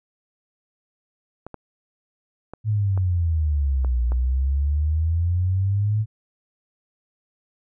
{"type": "clicks", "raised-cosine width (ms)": 1, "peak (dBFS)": -21, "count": 6, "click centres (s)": [1.466, 1.543, 2.536, 2.976, 3.847, 4.12]}
{"type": "exponential two-way sweep", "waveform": "sine", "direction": "down then up", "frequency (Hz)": [110, 59.1, 110], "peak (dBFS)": -18, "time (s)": [2.64, 6.06], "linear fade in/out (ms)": 50, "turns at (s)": 4.03}
{"effects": []}